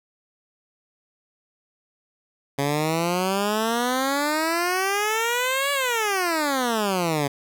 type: exponential two-way sweep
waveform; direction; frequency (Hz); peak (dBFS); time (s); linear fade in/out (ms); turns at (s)
10% pulse; up then down; 138.2 to 572 to 138.2; -13; 2.58-7.28; 10; 5.72
effects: none